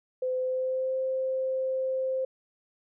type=tone with pitch glide; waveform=sine; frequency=511 to 523.2 Hz; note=C5 to C5; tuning=-41 to 0 cents; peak=-26 dBFS; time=0.22-2.25 s; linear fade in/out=5 ms; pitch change=+41 cents; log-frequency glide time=0.37-0.97 s; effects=none